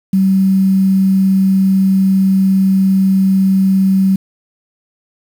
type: tone with quantisation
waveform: sine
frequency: 191.6 Hz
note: G3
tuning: 39 cents flat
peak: -8 dBFS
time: 0.13-4.16 s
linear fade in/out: 5 ms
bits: 6
effects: none